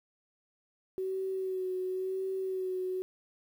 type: tone with vibrato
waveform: sine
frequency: 375.6 Hz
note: F#4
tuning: 26 cents sharp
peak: -31 dBFS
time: 0.98-3.02 s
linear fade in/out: 0 ms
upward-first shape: sine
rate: 0.95 Hz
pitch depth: 27 cents each way
effects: 10-bit